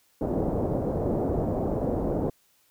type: low-pass noise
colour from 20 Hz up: white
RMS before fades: -27 dBFS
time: 0.21-2.3 s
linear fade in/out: 5 ms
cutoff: 580 Hz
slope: 24 dB/octave
effects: white hiss -65 dBFS RMS until 2.7 s